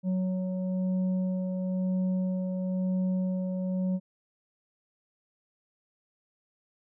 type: tone with frequency modulation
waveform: sine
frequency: 185 Hz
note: F#3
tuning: in tune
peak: -26 dBFS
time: 0.03-4 s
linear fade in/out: 50 ms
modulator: 371 Hz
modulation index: 0.5
effects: none